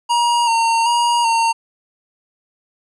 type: tone with vibrato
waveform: square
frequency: 932.3 Hz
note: A#5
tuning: in tune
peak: -14 dBFS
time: 0.09-1.53 s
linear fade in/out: 20 ms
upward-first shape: square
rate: 1.3 Hz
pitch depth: 32 cents each way
effects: resampled to 24000 Hz